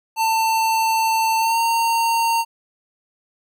square tone with pitch glide, 894 to 918.6 Hz, A5 to A#5, +27 to -26 cents, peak -17 dBFS, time 0.16-2.45 s, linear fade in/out 50 ms, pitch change +47 cents, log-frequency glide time 1.39-1.58 s, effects none

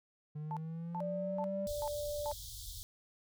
triangle linear sweep, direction up, 149.4 to 198.2 Hz, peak -37 dBFS, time 0.35-1.67 s, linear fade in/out 10 ms
sine tone bursts, 880 Hz, A5, in tune, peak -37 dBFS, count 5, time 0.51-2.315 s, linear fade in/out 0 ms, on 57 ms, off 380 ms
sine tone, 587.3 Hz, D5, in tune, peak -36 dBFS, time 1-2.33 s, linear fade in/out 10 ms
pink band-stop noise, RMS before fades -46 dBFS, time 1.67-2.83 s, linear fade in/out 0 ms, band 110 to 3300 Hz, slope 96 dB/octave
effects none

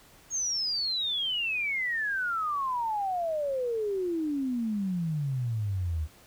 sine exponential sweep, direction down, 6645 to 74.3 Hz, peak -27 dBFS, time 0.3-6.08 s, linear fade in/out 50 ms, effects pink hiss -56 dBFS RMS until 6.26 s

